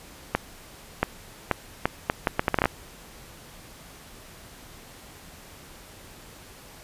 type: accelerating click train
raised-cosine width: 0.5 ms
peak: -5 dBFS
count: 13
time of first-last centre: 0.35-2.656 s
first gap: 680 ms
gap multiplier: 0.71
effects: pink hiss -47 dBFS RMS until 6.83 s + resampled to 32000 Hz